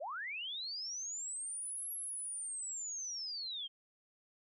sine linear two-way sweep, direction up then down, 500 to 11350 to 3121 Hz, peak -39 dBFS, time 0-3.68 s, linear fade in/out 20 ms, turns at 1.92 s, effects none

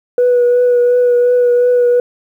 sine tone with vibrato, 489.1 Hz, B4, 17 cents flat, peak -6 dBFS, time 0.18-2 s, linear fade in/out 2 ms, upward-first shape triangle, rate 2.8 Hz, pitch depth 21 cents each way, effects tanh soft clip ceiling -5 dBFS + 8-bit

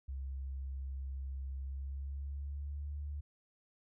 sine tone with pitch glide, 67.1 to 72.75 Hz, C2 to D2, +44 to -16 cents, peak -38 dBFS, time 0.08-3.21 s, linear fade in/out 10 ms, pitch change +140 cents, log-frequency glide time 1.59-2.93 s, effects none

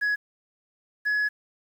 sine tone pair in turn, 1678 / 1690.6 Hz, G#6 / G#6, +17 / +30 cents, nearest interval unison, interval 13 cents, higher second, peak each -19 dBFS, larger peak neither, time 0.01-0.16 / 1.05-1.29 s, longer second, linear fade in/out 20 ms, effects tanh soft clip ceiling -21 dBFS + 9-bit

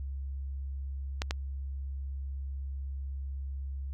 clicks, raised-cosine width 0.2 ms, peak -14 dBFS, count 2, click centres 1.219 / 1.309 s, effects added 68 Hz sine -34 dBFS peak until 3.93 s

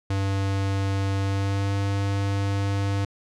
square tone with pitch glide, 97.8 to 99.28 Hz, G2 to G2, -4 to +22 cents, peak -23 dBFS, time 0.1-3.05 s, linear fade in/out 5 ms, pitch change +26 cents, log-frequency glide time 1.21-1.74 s, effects low-pass 7000 Hz 12 dB/octave

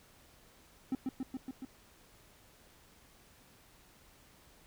triangle tone with echo, 261.6 Hz, C4, in tune, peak -28 dBFS, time 0.92-0.95 s, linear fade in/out 2 ms, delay 140 ms, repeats 5, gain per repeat -2 dB, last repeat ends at 1.65 s, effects pink hiss -62 dBFS RMS until 4.66 s

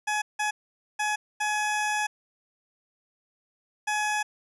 20% pulse tone bursts at uneven times, 844 Hz, G#5, 28 cents sharp, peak -20 dBFS, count 5, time 0.07-0.22 / 0.39-0.51 / 0.99-1.16 / 1.4-2.07 / 3.87-4.23 s, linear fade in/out 10 ms, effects resampled to 24000 Hz

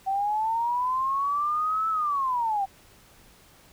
sine linear two-way sweep, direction up then down, 764 to 1318.5 to 764 Hz, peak -23 dBFS, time 0.06-2.66 s, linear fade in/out 20 ms, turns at 1.89 s, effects pink hiss -55 dBFS RMS until 3.72 s

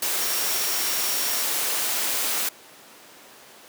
sine tone in noise, 5588 Hz, F8, in tune, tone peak -32 dBFS, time 0.2-1.42 s, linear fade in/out 5 ms, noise white, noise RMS -25 dBFS, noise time 0.02-2.49 s, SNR -10 dB, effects pink hiss -47 dBFS RMS until 3.68 s + high-pass 300 Hz 12 dB/octave

